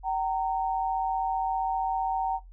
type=tone pair together; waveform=sine; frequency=766 / 921.3 Hz; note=G5 / A#5; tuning=-40 / -21 cents; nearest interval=minor third; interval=319 cents; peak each=-27 / -30 dBFS; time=0.03-2.4 s; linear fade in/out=50 ms; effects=noise-tail reverb RT60 0.2 s tail -21 dB re dry + added 43 Hz sine -45 dBFS peak until 2.52 s